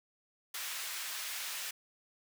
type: high-pass noise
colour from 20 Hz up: pink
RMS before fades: -40 dBFS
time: 0.54-1.71 s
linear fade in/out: 5 ms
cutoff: 1700 Hz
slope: 12 dB/octave
effects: none